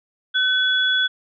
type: tone pair together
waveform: sine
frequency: 1514 / 3394 Hz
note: F#6 / G#7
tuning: +39 / +37 cents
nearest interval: octave + major second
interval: 1398 cents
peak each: -19 dBFS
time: 0.34-1.08 s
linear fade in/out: 20 ms
effects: none